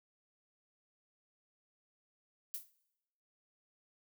violet noise with exponential decay, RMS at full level -37 dBFS, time 2.54-2.71 s, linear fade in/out 0 ms, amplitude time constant 35 ms, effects noise-tail reverb RT60 0.9 s tail -21 dB re dry

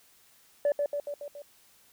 sine tone with echo, 578 Hz, D5, 28 cents flat, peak -20 dBFS, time 0.65-0.72 s, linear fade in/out 2 ms, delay 140 ms, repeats 5, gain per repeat -4 dB, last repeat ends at 1.42 s, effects tanh soft clip ceiling -20 dBFS + white hiss -61 dBFS RMS until 1.92 s

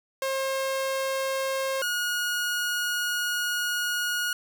sawtooth tone pair in turn, 535 / 1444 Hz, C5 / F#6, +38 / -43 cents, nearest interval octave + perfect fourth, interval 1719 cents, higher second, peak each -22 dBFS, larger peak neither, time 0.22-1.82 / 1.82-4.33 s, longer second, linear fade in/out 2 ms, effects none

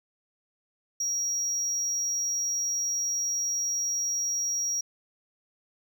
triangle tone, 5670 Hz, F8, 25 cents sharp, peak -25 dBFS, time 1-4.81 s, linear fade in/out 5 ms, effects none

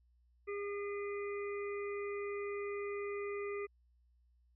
harmonic tone, 405.8 Hz, G#4, 40 cents flat, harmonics 1 / 3 / 5 / 6, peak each -38 / -48 / -49 / -52 dBFS, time 0.47-3.67 s, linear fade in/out 20 ms, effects added 60 Hz sine -67 dBFS peak until 4.55 s

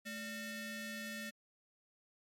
sawtooth ring-modulated tone, 802 Hz, G5, 39 cents sharp, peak -35 dBFS, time 0.05-1.31 s, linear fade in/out 20 ms, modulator 1020 Hz, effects MP3 64 kbps

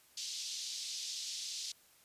white band-pass noise, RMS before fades -42 dBFS, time 0.17-1.72 s, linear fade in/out 5 ms, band 3600 to 6100 Hz, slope 24 dB/octave, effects white hiss -65 dBFS RMS until 2.04 s + resampled to 32000 Hz

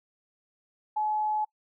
sine tone, 853 Hz, G#5, 46 cents sharp, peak -25 dBFS, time 0.96-1.45 s, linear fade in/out 10 ms, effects noise-tail reverb RT60 0.1 s tail -25 dB re dry

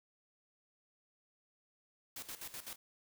white noise with tremolo, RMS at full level -45 dBFS, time 2.16-2.76 s, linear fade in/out 5 ms, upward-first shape square, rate 7.9 Hz, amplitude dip 75%, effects none

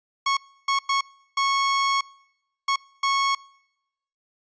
sawtooth tone bursts at uneven times, 1101 Hz, C#6, 12 cents flat, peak -16 dBFS, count 6, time 0.26-0.37 / 0.68-0.79 / 0.89-1.01 / 1.37-2.01 / 2.68-2.76 / 3.03-3.35 s, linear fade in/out 5 ms, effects noise-tail reverb RT60 0.9 s tail -26 dB re dry + resampled to 16000 Hz

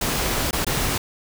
pink noise with dropouts, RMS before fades -23 dBFS, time 0.01-0.98 s, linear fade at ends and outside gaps 5 ms, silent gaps 0.51-0.529 / 0.647-0.666 s, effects none

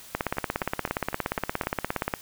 two click trains, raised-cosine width 0.5 ms, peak -20 / -10 dBFS, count 6 / 35, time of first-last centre 0.37-1.636 / 0.15-2.138 s, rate 3.95 / 17.1 Hz, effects white hiss -47 dBFS RMS until 2.21 s

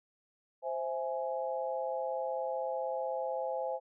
sine chord, C augmented, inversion none, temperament equal with one note detuned, 523.3 / 659.3 / 834.5 Hz, C5 / E5 / G#5, 0 / 0 / +8 cents, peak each -35 / -38 / -38 dBFS, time 0.62-3.8 s, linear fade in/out 50 ms, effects none

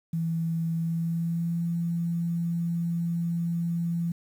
sine tone with pitch glide, 164.81 to 169.64 Hz, E3 to E3, 0 to +50 cents, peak -25 dBFS, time 0.13-4.12 s, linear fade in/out 5 ms, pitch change +50 cents, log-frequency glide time 0.74-1.63 s, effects 9-bit

